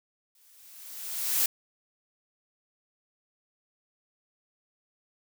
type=noise with exponential growth; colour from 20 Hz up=blue; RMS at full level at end=-23 dBFS; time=0.35-1.46 s; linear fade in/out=2 ms; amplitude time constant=240 ms; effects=none